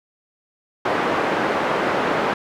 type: band-pass noise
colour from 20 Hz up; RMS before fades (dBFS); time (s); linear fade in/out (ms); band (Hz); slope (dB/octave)
pink; -21; 0.85-2.34; 5; 320 to 1600; 12
effects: none